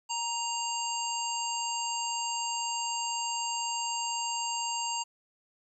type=harmonic tone; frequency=934 Hz; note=A#5; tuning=3 cents sharp; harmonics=1 / 3 / 5 / 7 / 8; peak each=-33 / -37 / -40 / -43 / -36 dBFS; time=0.09-5.04 s; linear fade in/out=20 ms; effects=11-bit